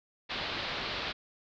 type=low-pass noise; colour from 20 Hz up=white; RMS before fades=-36 dBFS; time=0.29-1.13 s; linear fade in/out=20 ms; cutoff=4400 Hz; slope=48 dB/octave; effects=none